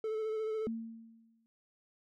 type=tone with vibrato; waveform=triangle; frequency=436.6 Hz; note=A4; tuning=13 cents flat; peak=-31 dBFS; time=0.04-0.67 s; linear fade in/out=2 ms; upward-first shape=sine; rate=14 Hz; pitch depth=24 cents each way
type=tone with exponential decay; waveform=sine; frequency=226.8 Hz; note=A#3; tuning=47 cents flat; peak=-32 dBFS; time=0.67-1.46 s; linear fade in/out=0 ms; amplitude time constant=170 ms
effects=none